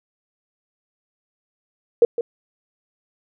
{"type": "tone with echo", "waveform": "sine", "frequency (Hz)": 470.7, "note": "A#4", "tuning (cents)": 17, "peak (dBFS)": -8, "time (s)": [2.02, 2.05], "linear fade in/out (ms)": 2, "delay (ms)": 160, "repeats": 1, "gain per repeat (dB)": -11, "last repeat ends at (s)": 2.21, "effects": []}